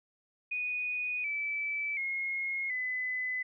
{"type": "tone with pitch steps", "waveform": "sine", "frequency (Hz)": [2477, 2311, 2156, 2012], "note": ["D#7", "D7", "C#7", "B6"], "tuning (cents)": [-8, -28, -49, 32], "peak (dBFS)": -31, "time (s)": [0.51, 3.43], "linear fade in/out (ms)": 10, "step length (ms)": 730, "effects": []}